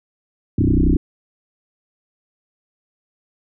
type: tone with frequency modulation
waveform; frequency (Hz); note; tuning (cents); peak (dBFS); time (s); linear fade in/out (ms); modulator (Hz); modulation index
sine; 110; A2; 0; -12; 0.58-0.97; 5; 31.2; 7
effects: none